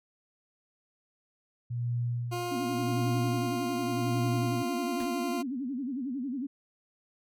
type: tone with tremolo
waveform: sine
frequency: 120 Hz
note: B2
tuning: 49 cents flat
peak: -27 dBFS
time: 1.7-4.63 s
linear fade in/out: 10 ms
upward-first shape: sine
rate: 0.87 Hz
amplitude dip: 85%
type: tone with pitch glide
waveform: 20% pulse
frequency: 353.4 to 347.7 Hz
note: F4 to F4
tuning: +21 to -8 cents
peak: -27 dBFS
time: 2.31-5.43 s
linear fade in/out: 20 ms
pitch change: -29 cents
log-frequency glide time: 2.48-5.26 s
type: tone with vibrato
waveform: sine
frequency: 261.6 Hz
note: C4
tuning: in tune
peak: -31 dBFS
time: 2.51-6.47 s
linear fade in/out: 10 ms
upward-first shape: sine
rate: 11 Hz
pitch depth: 170 cents each way
type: noise with exponential decay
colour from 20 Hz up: pink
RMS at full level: -41 dBFS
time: 5-5.15 s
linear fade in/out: 1 ms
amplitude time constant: 32 ms
effects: none